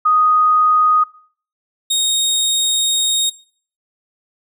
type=tone pair in turn; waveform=sine / 25% pulse; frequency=1244.5 / 3729 Hz; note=D#6 / A#7; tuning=0 / 0 cents; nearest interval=octave + perfect fifth; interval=1900 cents; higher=second; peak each=-10 dBFS; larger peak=neither; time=0.05-1.04 / 1.9-3.3 s; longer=second; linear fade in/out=10 ms; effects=noise-tail reverb RT60 0.5 s tail -21 dB re dry